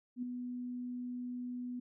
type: tone with ADSR envelope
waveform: sine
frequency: 246.9 Hz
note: B3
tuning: in tune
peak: -33 dBFS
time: 0.16-1.8 s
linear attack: 66 ms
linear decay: 6 ms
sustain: -5 dB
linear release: 9 ms
effects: none